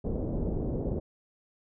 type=low-pass noise; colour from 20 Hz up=pink; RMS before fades=-31 dBFS; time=0.04-1 s; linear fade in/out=10 ms; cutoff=530 Hz; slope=24 dB/octave; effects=none

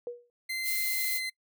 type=tone with exponential decay; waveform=sine; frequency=481.8 Hz; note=B4; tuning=43 cents flat; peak=-30 dBFS; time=0.07-0.3 s; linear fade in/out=1 ms; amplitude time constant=48 ms
type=tone with pitch glide; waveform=30% pulse; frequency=2075 to 2059 Hz; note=C7 to C7; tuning=-15 to -28 cents; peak=-29 dBFS; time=0.49-1.3 s; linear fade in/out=10 ms; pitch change=-13 cents; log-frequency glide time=0.8-1.06 s
type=noise; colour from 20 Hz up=violet; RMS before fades=-32 dBFS; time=0.63-1.21 s; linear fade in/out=50 ms
effects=noise-tail reverb RT60 0.1 s tail -24 dB re dry

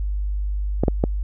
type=clicks; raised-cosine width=2 ms; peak=-4 dBFS; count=3; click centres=0.836 / 0.882 / 1.039 s; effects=added 50 Hz sine -21 dBFS peak until 1.23 s

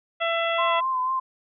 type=harmonic tone; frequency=669 Hz; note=E5; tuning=25 cents sharp; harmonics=1 / 2 / 3 / 4 / 5; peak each=-25 / -28 / -30 / -31 / -32 dBFS; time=0.2-0.81 s; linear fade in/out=20 ms
type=tone with vibrato; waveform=sine; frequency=1033 Hz; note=C6; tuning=22 cents flat; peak=-22 dBFS; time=0.58-1.2 s; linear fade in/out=10 ms; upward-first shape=sine; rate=4.1 Hz; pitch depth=35 cents each way
effects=none

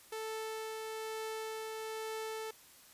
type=tone with tremolo; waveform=sawtooth; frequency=440 Hz; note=A4; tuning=in tune; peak=-34 dBFS; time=0.12-2.51 s; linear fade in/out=5 ms; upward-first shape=triangle; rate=1.1 Hz; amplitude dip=25%; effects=white hiss -59 dBFS RMS until 2.93 s + resampled to 32000 Hz

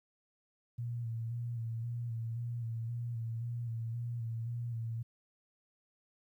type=tone with vibrato; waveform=sine; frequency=116.54 Hz; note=A#2; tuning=in tune; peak=-35 dBFS; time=0.78-5.03 s; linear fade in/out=10 ms; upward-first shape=square; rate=1.9 Hz; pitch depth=34 cents each way; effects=12-bit

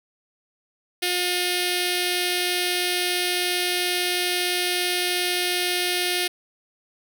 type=tone with notch filter; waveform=5% pulse; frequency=357.7 Hz; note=F4; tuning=41 cents sharp; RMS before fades=-24 dBFS; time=1.02-6.28 s; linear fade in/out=10 ms; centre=1100 Hz; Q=0.73; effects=none

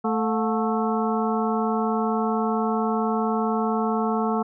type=harmonic tone with a mistuned harmonic; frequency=220 Hz; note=A3; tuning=in tune; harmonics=1 / 2 / 3 / 4 / 5 / 6; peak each=-24 / -27 / -29 / -30 / -31 / -32 dBFS; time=0.04-4.43 s; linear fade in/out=10 ms; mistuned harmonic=3; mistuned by=+140 cents; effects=none

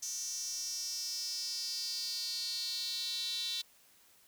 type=tone with high-pass filter sweep; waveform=square; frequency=207.7 Hz; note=G#3; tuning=in tune; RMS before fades=-38 dBFS; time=0.02-3.62 s; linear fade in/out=10 ms; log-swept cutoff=6100 to 3800 Hz; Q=7.4; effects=white hiss -64 dBFS RMS until 4.27 s

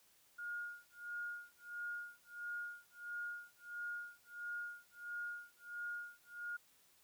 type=tone with tremolo; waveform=sine; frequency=1427 Hz; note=F6; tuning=37 cents sharp; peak=-40 dBFS; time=0.38-6.57 s; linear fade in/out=10 ms; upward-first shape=sine; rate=1.5 Hz; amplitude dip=100%; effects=white hiss -70 dBFS RMS until 7.03 s

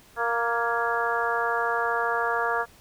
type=harmonic tone with a mistuned harmonic; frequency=233.1 Hz; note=A#3; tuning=in tune; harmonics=2 / 3 / 4 / 5 / 6 / 7; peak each=-30 / -30 / -30 / -30 / -30 / -30 dBFS; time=0.16-2.66 s; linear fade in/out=50 ms; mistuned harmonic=7; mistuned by=+33 cents; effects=pink hiss -54 dBFS RMS until 2.8 s

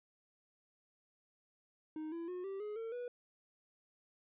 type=tone with pitch steps; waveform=triangle; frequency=311.1 / 335.4 / 361.5 / 389.7 / 420.1 / 452.9 / 488.2 Hz; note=D#4 / E4 / F#4 / G4 / G#4 / A#4 / B4; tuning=0 / +30 / -40 / -10 / +20 / -50 / -20 cents; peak=-38 dBFS; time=1.96-3.08 s; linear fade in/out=2 ms; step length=160 ms; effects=resampled to 8000 Hz

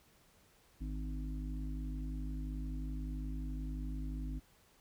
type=harmonic tone with a mistuned harmonic; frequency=51.5 Hz; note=G#1; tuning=14 cents flat; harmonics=1 / 3 / 5 / 6; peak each=-38 / -47 / -46 / -52 dBFS; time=0.8-4.4 s; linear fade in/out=20 ms; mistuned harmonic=1; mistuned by=+42 cents; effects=pink hiss -67 dBFS RMS until 4.8 s

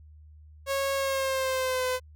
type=tone with pitch glide; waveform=sawtooth; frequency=548 to 508.4 Hz; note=C#5 to C5; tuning=-20 to -50 cents; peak=-22 dBFS; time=0.66-2 s; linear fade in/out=50 ms; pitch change=-130 cents; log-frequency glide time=0.95-1.86 s; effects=added 76 Hz sine -48 dBFS peak until 2.15 s

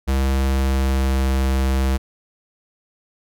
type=tone with pitch glide; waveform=square; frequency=66.9 to 66.28 Hz; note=C2 to C2; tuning=+39 to +23 cents; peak=-17 dBFS; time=0.07-1.98 s; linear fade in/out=20 ms; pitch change=-16 cents; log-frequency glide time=0.4-1.33 s; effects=none

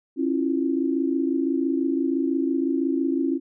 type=tone cluster; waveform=sine; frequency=271.8 / 327.5 / 353.4 Hz; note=C#4 / E4 / F4; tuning=-34 / -11 / +21 cents; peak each=-23 / -25 / -29 dBFS; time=0.16-3.4 s; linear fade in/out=50 ms; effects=none

